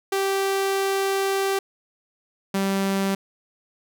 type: tone pair in turn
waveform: sawtooth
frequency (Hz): 390 / 195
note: G4 / G3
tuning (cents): -9 / -9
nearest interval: octave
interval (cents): 1200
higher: first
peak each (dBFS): -17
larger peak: neither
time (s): 0.12-1.59 / 2.54-3.15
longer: first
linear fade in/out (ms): 5
effects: none